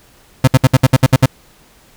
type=tone bursts; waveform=35% pulse; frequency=130.3 Hz; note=C3; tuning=7 cents flat; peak=-3 dBFS; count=9; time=0.44-1.259 s; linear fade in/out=5 ms; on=35 ms; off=63 ms; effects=pink hiss -48 dBFS RMS until 1.96 s